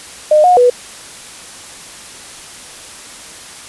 sine tone with pitch steps, 609 / 722 / 491.6 Hz, D#5 / F#5 / B4, -37 / -43 / -8 cents, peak -5 dBFS, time 0.31-0.7 s, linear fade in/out 5 ms, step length 130 ms, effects white hiss -33 dBFS RMS until 3.68 s + resampled to 24000 Hz

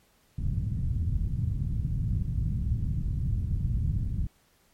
white low-pass noise, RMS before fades -28 dBFS, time 0.38-4.27 s, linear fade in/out 5 ms, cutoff 140 Hz, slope 24 dB/octave, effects pink hiss -65 dBFS RMS until 4.73 s + MP3 64 kbps

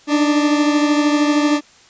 40% pulse beating tone pair, 293.7 / 306.7 Hz, D4 / D#4, 0 / -25 cents, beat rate 13 Hz, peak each -13 / -20 dBFS, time 0.07-1.61 s, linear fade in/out 50 ms, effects white hiss -48 dBFS RMS until 1.89 s + resampled to 16000 Hz

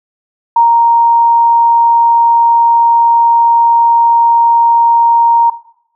sine tone, 932.3 Hz, A#5, in tune, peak -4 dBFS, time 0.56-5.5 s, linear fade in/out 5 ms, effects noise-tail reverb RT60 0.7 s tail -17 dB re dry

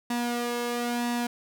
sawtooth tone with flanger, 240 Hz, B3, 49 cents flat, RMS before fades -29 dBFS, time 0.1-1.27 s, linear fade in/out 5 ms, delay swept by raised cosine 1.1 to 1.86 ms, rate 1 Hz, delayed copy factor +0.6, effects none

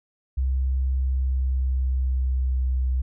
sine tone with pitch glide, 65.41 to 63.92 Hz, C2 to C2, 0 to -40 cents, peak -20 dBFS, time 0.37-3.02 s, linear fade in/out 10 ms, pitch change -40 cents, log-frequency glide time 0.97-2.85 s, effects none

